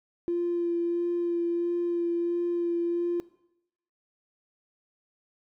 triangle tone with vibrato, 344.4 Hz, F4, 24 cents flat, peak -21 dBFS, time 0.28-3.2 s, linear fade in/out 0 ms, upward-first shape sine, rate 1.5 Hz, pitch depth 13 cents each way, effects noise-tail reverb RT60 0.8 s tail -22 dB re dry + tanh soft clip ceiling -23 dBFS

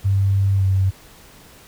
sine tone with pitch glide, 98 to 95.54 Hz, G2 to G2, 0 to -44 cents, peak -14 dBFS, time 0.04-0.91 s, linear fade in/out 20 ms, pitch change -44 cents, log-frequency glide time 0.57-0.64 s, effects pink hiss -46 dBFS RMS until 1.67 s

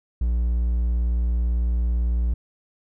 triangle tone, 59 Hz, A#1, 22 cents sharp, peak -17 dBFS, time 0.21-2.34 s, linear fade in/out 5 ms, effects none

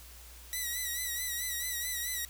5% pulse tone with vibrato, 1949 Hz, B6, 23 cents flat, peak -23 dBFS, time 0.53-2.25 s, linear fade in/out 0 ms, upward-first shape sine, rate 4.6 Hz, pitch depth 57 cents each way, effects added 60 Hz sine -51 dBFS peak until 2.29 s + white hiss -53 dBFS RMS until 2.29 s

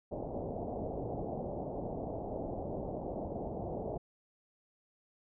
white low-pass noise, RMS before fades -39 dBFS, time 0.11-3.98 s, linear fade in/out 10 ms, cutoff 750 Hz, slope 48 dB/octave, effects none

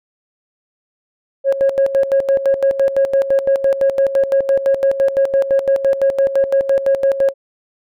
sine tone with tremolo, 546 Hz, C#5, 26 cents flat, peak -8 dBFS, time 1.44-7.34 s, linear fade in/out 50 ms, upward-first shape square, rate 5.9 Hz, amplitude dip 75%, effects tanh soft clip ceiling -7 dBFS

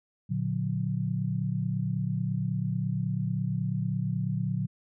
sine chord, Bb augmented, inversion none, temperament just, 116.54 / 145.68 / 182.1 Hz, Bb2 / D3 / F#3, 0 / -14 / -27 cents, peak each -31 dBFS, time 0.29-4.67 s, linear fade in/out 20 ms, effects none

